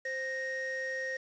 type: tone pair together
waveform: triangle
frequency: 523.3 / 1864.8 Hz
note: C5 / A#6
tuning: 0 / 0 cents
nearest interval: octave + minor seventh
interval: 2200 cents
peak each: -36 / -33 dBFS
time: 0.05-1.17 s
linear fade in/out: 5 ms
effects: resampled to 16000 Hz + 9-bit